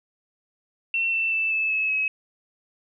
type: tone with pitch steps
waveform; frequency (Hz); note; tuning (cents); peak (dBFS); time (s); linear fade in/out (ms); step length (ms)
sine; 2705 / 2675 / 2646 / 2617 / 2589 / 2561; E7 / E7 / E7 / E7 / E7 / D#7; +44 / +25 / +6 / -13 / -32 / +49; -21; 0.94-2.08; 2; 190
effects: none